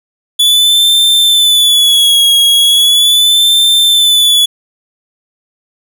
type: tone with vibrato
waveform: 45% pulse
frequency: 3435 Hz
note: A7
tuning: 42 cents flat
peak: -5 dBFS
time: 0.39-4.46 s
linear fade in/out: 10 ms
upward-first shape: sine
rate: 0.38 Hz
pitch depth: 66 cents each way
effects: none